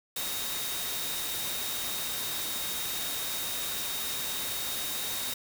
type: tone in noise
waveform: sine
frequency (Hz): 3729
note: A#7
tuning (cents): 0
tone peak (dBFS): -38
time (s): 0.16-5.34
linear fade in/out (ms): 5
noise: white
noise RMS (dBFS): -34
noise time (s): 0.16-5.34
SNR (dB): -7
effects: none